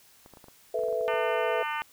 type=clicks; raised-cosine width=1 ms; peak=-35 dBFS; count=11; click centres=0.261 / 0.337 / 0.372 / 0.442 / 0.484 / 0.791 / 0.836 / 0.885 / 0.927 / 1.01 / 1.138 s
type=chord; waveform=sine; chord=A suspended second; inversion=none; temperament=just; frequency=440 / 495 / 660 Hz; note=A4 / B4 / E5; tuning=0 / +4 / +2 cents; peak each=-31 / -30 / -30 dBFS; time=0.74-1.63 s; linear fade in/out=5 ms
type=harmonic tone; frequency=300 Hz; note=D4; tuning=37 cents sharp; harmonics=3 / 4 / 5 / 6 / 7 / 8 / 9 / 10; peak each=-33 / -35 / -37 / -39 / -40 / -41 / -42 / -43 dBFS; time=1.08-1.82 s; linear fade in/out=0 ms
effects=white hiss -58 dBFS RMS until 1.92 s